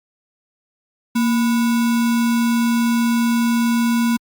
sine tone with sample-and-hold, 233.1 Hz, A#3, in tune, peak -14 dBFS, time 1.15-4.17 s, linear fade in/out 10 ms, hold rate 1225 Hz, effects Opus 48 kbps

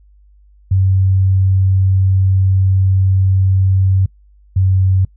sine tone pair in turn, 95.2 / 94.49 Hz, F#2 / F#2, +50 / +37 cents, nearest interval unison, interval 13 cents, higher first, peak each -9 dBFS, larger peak neither, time 0.71-4.06 / 4.56-5.05 s, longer first, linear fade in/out 5 ms, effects noise-tail reverb RT60 0.1 s tail -24 dB re dry + added 50 Hz sine -44 dBFS peak until 5.16 s

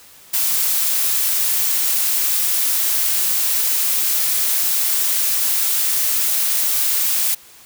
blue noise, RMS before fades -18 dBFS, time 0.33-7.35 s, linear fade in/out 10 ms, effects white hiss -45 dBFS RMS until 7.65 s

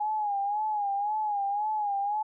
sine tone with vibrato, 828 Hz, G#5, 5 cents flat, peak -26 dBFS, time 0-2.23 s, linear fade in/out 10 ms, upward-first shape sine, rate 1.9 Hz, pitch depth 74 cents each way, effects none

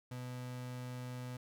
35% pulse tone, 125 Hz, B2, 21 cents sharp, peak -40 dBFS, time 0.11-1.37 s, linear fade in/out 5 ms, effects none

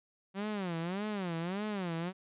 sawtooth tone with vibrato, 187.3 Hz, F#3, 21 cents sharp, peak -30 dBFS, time 0.34-2.13 s, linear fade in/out 50 ms, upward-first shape sine, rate 1.7 Hz, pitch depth 230 cents each way, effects resampled to 8000 Hz

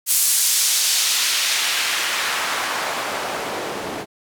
white noise with band-pass filter sweep, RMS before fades -21 dBFS, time 0.06-4.06 s, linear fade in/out 50 ms, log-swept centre 10000 to 340 Hz, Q 0.83, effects none

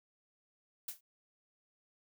blue noise with exponential decay, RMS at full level -36 dBFS, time 0.88-1.01 s, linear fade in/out 5 ms, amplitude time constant 28 ms, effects none

